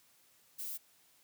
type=noise; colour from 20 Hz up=violet; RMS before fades=-41 dBFS; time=0.58-0.78 s; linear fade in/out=20 ms; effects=white hiss -67 dBFS RMS until 1.23 s + high-pass 60 Hz 12 dB/octave